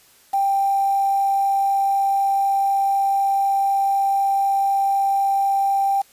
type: tone with quantisation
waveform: sine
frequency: 788 Hz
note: G5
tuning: 9 cents sharp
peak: -16 dBFS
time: 0.33-6.02 s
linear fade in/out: 10 ms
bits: 6
effects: white hiss -53 dBFS RMS until 6.12 s + resampled to 32000 Hz